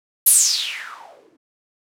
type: noise with low-pass filter sweep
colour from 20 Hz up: violet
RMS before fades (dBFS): -20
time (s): 0.26-1.37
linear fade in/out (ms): 10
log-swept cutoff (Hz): 12000 to 270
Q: 6.1
effects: none